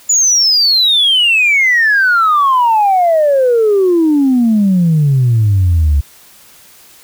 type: exponential sweep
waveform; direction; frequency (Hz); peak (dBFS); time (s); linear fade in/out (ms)
sine; down; 7040 to 68.7; -6; 0.09-6.01; 10
effects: tanh soft clip ceiling -4 dBFS + white hiss -42 dBFS RMS until 7.03 s